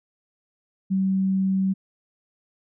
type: tone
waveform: sine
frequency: 191.2 Hz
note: G3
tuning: 43 cents flat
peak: -19 dBFS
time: 0.9-1.74 s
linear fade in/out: 20 ms
effects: none